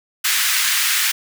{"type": "high-pass noise", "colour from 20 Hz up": "pink", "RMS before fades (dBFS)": -18, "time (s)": [0.24, 1.12], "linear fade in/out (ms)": 10, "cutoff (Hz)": 1500, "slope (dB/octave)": 24, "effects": []}